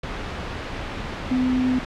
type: tone in noise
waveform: sine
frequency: 254.7 Hz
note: C4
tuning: 46 cents flat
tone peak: -18 dBFS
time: 1.31-1.79 s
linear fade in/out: 5 ms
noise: pink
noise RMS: -30 dBFS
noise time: 0.03-1.85 s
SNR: +9 dB
effects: low-pass 3000 Hz 12 dB/octave